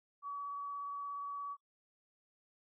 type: tone with vibrato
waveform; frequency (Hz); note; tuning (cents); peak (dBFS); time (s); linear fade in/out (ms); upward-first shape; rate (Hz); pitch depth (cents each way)
sine; 1137; C#6; +44; -39; 0.22-1.57; 50; triangle; 17; 12
effects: noise-tail reverb RT60 0.1 s tail -25 dB re dry